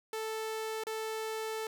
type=tone with dropouts; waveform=sawtooth; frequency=440 Hz; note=A4; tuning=in tune; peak=-31 dBFS; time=0.13-1.67 s; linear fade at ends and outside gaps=2 ms; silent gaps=0.837-0.868 s; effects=none